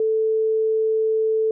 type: tone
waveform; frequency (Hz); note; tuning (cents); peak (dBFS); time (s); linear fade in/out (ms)
sine; 440; A4; 0; -17; 0-1.51; 2
effects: none